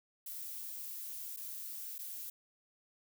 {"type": "noise with dropouts", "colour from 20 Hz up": "violet", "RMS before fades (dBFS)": -44, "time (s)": [0.26, 2.3], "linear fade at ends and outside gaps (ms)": 5, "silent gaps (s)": [[1.364, 1.371], [1.983, 1.989]], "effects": []}